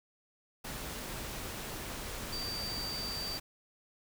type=tone in noise; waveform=sine; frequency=4647 Hz; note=D8; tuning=19 cents flat; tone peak=-37 dBFS; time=2.32-3.38 s; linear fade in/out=10 ms; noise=pink; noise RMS=-41 dBFS; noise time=0.64-3.4 s; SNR=+1 dB; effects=none